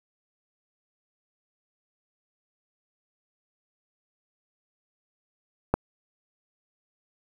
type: click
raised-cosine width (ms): 1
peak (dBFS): -6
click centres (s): 5.74
effects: 7-bit